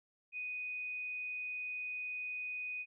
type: tone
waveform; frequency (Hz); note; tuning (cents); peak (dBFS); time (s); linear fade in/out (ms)
sine; 2489; D#7; 0; -38; 0.32-2.86; 50
effects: none